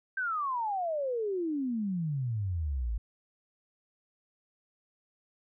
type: exponential sweep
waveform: sine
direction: down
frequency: 1582 to 51.5 Hz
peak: -29 dBFS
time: 0.17-2.98 s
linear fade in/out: 5 ms
effects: none